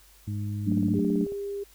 harmonic tone, 103.3 Hz, G#2, 9 cents flat, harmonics 1 / 2 / 3, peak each -29 / -36 / -42 dBFS, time 0.27-1 s, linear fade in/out 10 ms
sine chord, D major, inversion first, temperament equal, 185 / 220 / 293.7 Hz, F#3 / A3 / D4, 0 / 0 / 0 cents, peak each -27 dBFS, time 0.66-1.26 s, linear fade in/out 20 ms
click train, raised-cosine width 2 ms, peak -29 dBFS, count 12, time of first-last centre 0.72-1.321 s, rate 18.3 Hz
sine tone, 401.5 Hz, G4, 41 cents sharp, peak -30 dBFS, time 0.94-1.64 s, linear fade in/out 10 ms
effects added 50 Hz sine -57 dBFS peak until 1.74 s + white hiss -57 dBFS RMS until 1.74 s

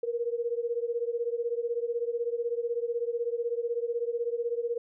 sine beating tone pair, 466.2 / 482.2 Hz, A#4 / B4, 0 / -41 cents, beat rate 16 Hz, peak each -30 / -32 dBFS, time 0.03-4.78 s, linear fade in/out 5 ms, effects none

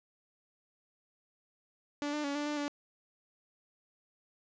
sawtooth tone with pitch steps, 290.6 / 298.7 / 282.8 / 293.3 / 296.7 / 289.4 Hz, D4 / D4 / C#4 / D4 / D4 / D4, -18 / +29 / +35 / -2 / +18 / -25 cents, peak -29 dBFS, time 2.02-2.68 s, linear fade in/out 0 ms, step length 110 ms, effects resampled to 16000 Hz + 11-bit

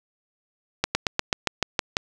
slowing click train, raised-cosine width 0.2 ms, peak -3 dBFS, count 9, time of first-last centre 0.84-1.969 s, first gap 110 ms, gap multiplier 1.07, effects none

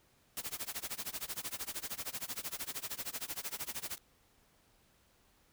white noise with tremolo, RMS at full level -38 dBFS, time 0.37-3.98 s, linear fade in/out 0 ms, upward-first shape sine, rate 13 Hz, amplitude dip 95%, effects pink hiss -69 dBFS RMS until 5.52 s

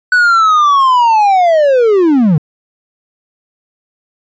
triangle linear sweep, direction down, 1497 to 140.5 Hz, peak -4 dBFS, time 0.12-2.38 s, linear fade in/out 2 ms, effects resampled to 16000 Hz

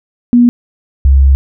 sine tone pair in turn, 241.3 / 67.71 Hz, B3 / C#2, -40 / -40 cents, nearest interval octave + minor seventh, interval 2200 cents, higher first, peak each -3 dBFS, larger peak neither, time 0.33-0.49 / 1.05-1.35 s, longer second, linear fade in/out 0 ms, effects none

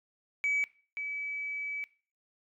sine tone pair in turn, 2283 / 2291 Hz, D7 / D7, -50 / -44 cents, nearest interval unison, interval 6 cents, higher second, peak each -25 / -33 dBFS, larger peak first, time 0.44-0.64 / 0.97-1.84 s, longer second, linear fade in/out 0 ms, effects noise-tail reverb RT60 0.4 s tail -20 dB re dry + tanh soft clip ceiling -23 dBFS

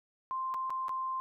sine tone with dropouts, 1046.5 Hz, C6, in tune, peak -32 dBFS, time 0.31-1.2 s, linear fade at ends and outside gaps 0 ms, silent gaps 0.54-0.544 / 0.697-0.704 / 0.883-0.893 s, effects none

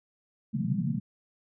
pink band-pass noise, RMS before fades -29 dBFS, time 0.53-1 s, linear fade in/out 20 ms, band 120 to 230 Hz, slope 96 dB/octave, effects none

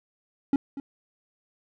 triangle tone with echo, 277.2 Hz, C#4, in tune, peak -16 dBFS, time 0.53-0.56 s, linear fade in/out 2 ms, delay 240 ms, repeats 1, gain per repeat -14 dB, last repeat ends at 0.8 s, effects none

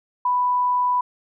sine tone, 990 Hz, B5, 4 cents sharp, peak -17 dBFS, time 0.25-1.01 s, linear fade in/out 5 ms, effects none

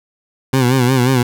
20% pulse tone with vibrato, 127.6 Hz, C3, 43 cents flat, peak -6 dBFS, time 0.53-1.23 s, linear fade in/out 5 ms, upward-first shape sine, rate 5.6 Hz, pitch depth 90 cents each way, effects none

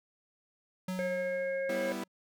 square tone with exponential decay, 185 Hz, F#3, in tune, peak -33 dBFS, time 0.88-2.08 s, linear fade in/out 5 ms, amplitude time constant 260 ms
harmonic tone, 541 Hz, C#5, 42 cents flat, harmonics 1 / 3 / 4, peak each -31 / -41 / -43 dBFS, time 0.99-1.92 s, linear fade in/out 0 ms
sawtooth chord, E minor, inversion first, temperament equal, 196 / 246.9 / 329.6 Hz, G3 / B3 / E4, 0 / 0 / 0 cents, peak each -36 dBFS, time 1.69-2.04 s, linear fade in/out 5 ms
effects none

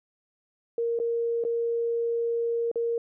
sine tone with dropouts, 466.2 Hz, A#4, in tune, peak -24 dBFS, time 0.78-2.98 s, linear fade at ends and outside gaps 2 ms, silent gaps 0.99-0.999 / 1.439-1.449 / 2.715-2.757 s, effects none

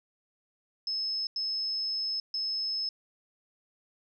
sine tone bursts at uneven times, 5200 Hz, E8, 24 cents flat, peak -29 dBFS, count 3, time 0.87-1.27 / 1.36-2.2 / 2.34-2.89 s, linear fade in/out 2 ms, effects none

